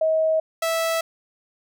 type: tone pair in turn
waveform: sine / sawtooth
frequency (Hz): 636 / 656.2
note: D#5 / E5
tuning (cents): +38 / -8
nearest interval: minor second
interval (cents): 54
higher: second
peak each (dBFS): -17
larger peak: neither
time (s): 0.01-0.4 / 0.62-1.01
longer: neither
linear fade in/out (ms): 5
effects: none